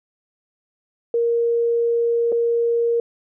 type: tone with dropouts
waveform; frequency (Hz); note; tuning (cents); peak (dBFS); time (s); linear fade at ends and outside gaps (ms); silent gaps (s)
sine; 468; A#4; +7; -16; 1.14-3; 2; 2.32-2.324
effects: none